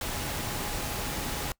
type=tone in noise; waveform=sine; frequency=830.6 Hz; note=G#5; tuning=in tune; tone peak=-44 dBFS; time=0.01-1.52 s; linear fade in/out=2 ms; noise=pink; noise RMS=-33 dBFS; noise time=0.01-1.52 s; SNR=-14 dB; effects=noise-tail reverb RT60 0.1 s tail -22 dB re dry